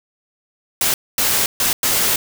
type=noise bursts at uneven times; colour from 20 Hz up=white; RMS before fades=-17 dBFS; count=4; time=0.81-0.94 / 1.18-1.46 / 1.6-1.73 / 1.83-2.16 s; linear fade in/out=2 ms; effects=none